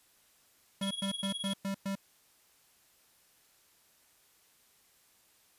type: tone bursts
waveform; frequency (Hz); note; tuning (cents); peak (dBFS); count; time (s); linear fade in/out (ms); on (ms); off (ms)
square; 196; G3; 0; -33; 6; 0.81-1.954; 5; 99; 110
type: tone with tremolo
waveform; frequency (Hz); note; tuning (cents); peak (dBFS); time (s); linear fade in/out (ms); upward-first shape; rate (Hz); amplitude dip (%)
square; 3322; G#7; 0; -34; 0.82-1.54; 10; sine; 19; 75
effects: white hiss -66 dBFS RMS until 5.58 s + resampled to 32000 Hz